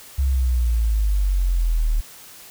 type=exponential sweep; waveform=sine; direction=down; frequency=68.8 to 37.35 Hz; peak=-16 dBFS; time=0.18-2.01 s; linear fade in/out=10 ms; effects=white hiss -43 dBFS RMS until 2.5 s